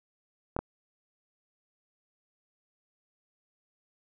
clicks, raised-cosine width 1 ms, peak -17 dBFS, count 2, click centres 0.565 / 0.59 s, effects none

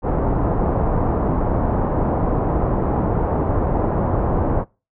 pink low-pass noise, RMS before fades -19 dBFS, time 0.02-4.65 s, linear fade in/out 50 ms, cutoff 1000 Hz, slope 24 dB/octave, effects noise-tail reverb RT60 0.3 s tail -24 dB re dry

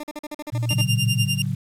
20% pulse tone bursts, 299.3 Hz, D4, 33 cents sharp, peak -25 dBFS, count 11, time 0-0.815 s, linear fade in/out 5 ms, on 35 ms, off 43 ms
sine tone, 117.4 Hz, A#2, 13 cents sharp, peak -21 dBFS, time 0.52-1.26 s, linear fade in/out 20 ms
sawtooth tone with tremolo, 2794 Hz, F7, in tune, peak -17 dBFS, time 0.69-1.42 s, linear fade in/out 2 ms, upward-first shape sine, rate 10 Hz, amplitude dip 95%
sine chord, F# minor, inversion first, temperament equal with one note detuned, 110 / 140.12 / 185 Hz, A2 / C#3 / F#3, 0 / +19 / 0 cents, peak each -27 / -25 / -28 dBFS, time 0.71-1.55 s, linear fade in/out 5 ms
effects resampled to 32000 Hz + 8-bit

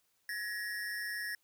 square ring-modulated tone, 1787 Hz, A6, 26 cents sharp, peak -34 dBFS, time 0.29-1.35 s, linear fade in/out 2 ms, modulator 101 Hz, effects white hiss -75 dBFS RMS until 1.43 s

